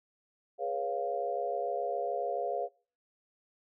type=chord; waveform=sine; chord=C# dominant seventh; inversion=second; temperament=equal with one note detuned; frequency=415.3 / 487.4 / 554.4 / 698.5 Hz; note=G#4 / B4 / C#5 / E#5; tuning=0 / -23 / 0 / 0 cents; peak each=-38 / -37 / -36 / -34 dBFS; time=0.58-2.69 s; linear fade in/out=50 ms; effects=noise-tail reverb RT60 0.4 s tail -23 dB re dry